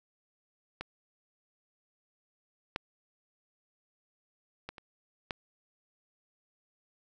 clicks, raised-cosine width 0.3 ms, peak -21 / -16 / -23 / -30 / -17 dBFS, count 5, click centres 0.81 / 2.761 / 4.69 / 4.782 / 5.308 s, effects none

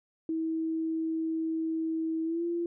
sine tone with pitch glide, 322.7 to 341.9 Hz, E4 to F4, -37 to -37 cents, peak -28 dBFS, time 0.29-2.66 s, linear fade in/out 2 ms, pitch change +100 cents, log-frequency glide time 2.24-2.44 s, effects none

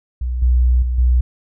sine tone with level steps, 61.74 Hz, B1, in tune, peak -18 / -10 / -16 / -10 dBFS, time 0.21-1.21 s, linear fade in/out 5 ms, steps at 0.42 / 0.82 / 0.98 s, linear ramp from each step 5 ms, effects none

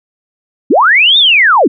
sine linear two-way sweep, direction up then down, 196 to 3701 to 196 Hz, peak -4 dBFS, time 0.7-1.68 s, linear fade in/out 10 ms, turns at 1.18 s, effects none

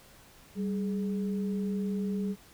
sine tone pair together, 195.26 / 420 Hz, G3 / G#4, -7 / +19 cents, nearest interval octave + minor second, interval 1326 cents, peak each -29 / -38 dBFS, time 0.55-2.36 s, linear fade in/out 50 ms, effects pink hiss -56 dBFS RMS until 2.53 s

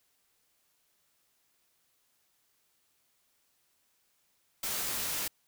white noise with comb filter, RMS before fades -34 dBFS, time 4.63-5.28 s, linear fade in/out 5 ms, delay 17 ms, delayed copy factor -0.7, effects white hiss -73 dBFS RMS until 5.47 s

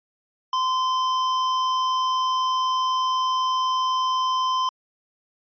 square tone, 1032 Hz, C6, 24 cents flat, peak -21 dBFS, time 0.53-4.69 s, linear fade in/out 2 ms, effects resampled to 11025 Hz

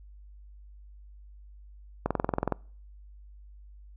click train, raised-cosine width 1 ms, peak -12 dBFS, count 11, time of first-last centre 2.06-2.523 s, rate 21.6 Hz, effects noise-tail reverb RT60 0.5 s tail -26 dB re dry + added 50 Hz sine -47 dBFS peak until 3.96 s

